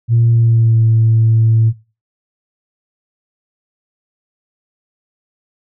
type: tone with pitch glide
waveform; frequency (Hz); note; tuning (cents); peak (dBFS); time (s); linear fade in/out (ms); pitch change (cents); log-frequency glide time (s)
sine; 116.54 to 112.51; A#2 to A2; 0 to +39; -7; 0.08-1.73; 50; -61; 0.29-0.86
effects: noise-tail reverb RT60 0.3 s tail -19 dB re dry + tanh soft clip ceiling -4 dBFS